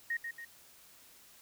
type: tone with echo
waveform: sine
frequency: 1864.7 Hz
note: A#6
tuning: in tune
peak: -31 dBFS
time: 0.1-0.17 s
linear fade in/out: 5 ms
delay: 140 ms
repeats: 2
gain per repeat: -6 dB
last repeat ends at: 0.45 s
effects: white hiss -59 dBFS RMS until 1.41 s